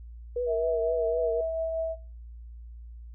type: tone with vibrato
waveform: sine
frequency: 477.1 Hz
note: A#4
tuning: 40 cents sharp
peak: -26 dBFS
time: 0.36-1.41 s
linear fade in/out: 5 ms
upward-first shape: triangle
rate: 3.9 Hz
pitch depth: 72 cents each way
type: tone with tremolo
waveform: sine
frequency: 651 Hz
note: E5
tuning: 22 cents flat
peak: -26 dBFS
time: 0.46-1.96 s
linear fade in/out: 50 ms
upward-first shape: triangle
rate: 5.4 Hz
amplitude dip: 35%
effects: noise-tail reverb RT60 0.4 s tail -22 dB re dry + added 58 Hz sine -41 dBFS peak until 3.14 s